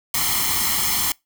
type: noise with comb filter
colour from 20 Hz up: white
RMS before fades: -21 dBFS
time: 0.14-1.12 s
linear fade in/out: 2 ms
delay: 0.95 ms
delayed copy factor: +0.75
effects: noise-tail reverb RT60 0.2 s tail -25 dB re dry